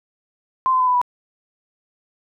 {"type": "tone with pitch steps", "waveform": "sine", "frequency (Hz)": [1041, 1026.1, 1011.4, 996.9, 982.6], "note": ["C6", "C6", "B5", "B5", "B5"], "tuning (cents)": [-9, -34, 41, 16, -9], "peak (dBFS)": -14, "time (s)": [0.66, 1.015], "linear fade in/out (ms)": 0, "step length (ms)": 71, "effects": []}